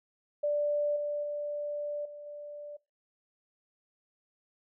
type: tone with level steps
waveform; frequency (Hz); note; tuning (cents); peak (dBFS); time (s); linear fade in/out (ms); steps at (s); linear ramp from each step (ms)
sine; 587.3; D5; 0; -26 / -30 / -32 / -42 / -40; 0.43-2.77; 10; 0.96 / 1.23 / 2.05 / 2.26; 5
effects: noise-tail reverb RT60 0.3 s tail -24 dB re dry